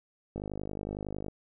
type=click train; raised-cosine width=2 ms; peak=-23 dBFS; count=48; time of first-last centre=0.36-1.283 s; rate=50.9 Hz; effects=none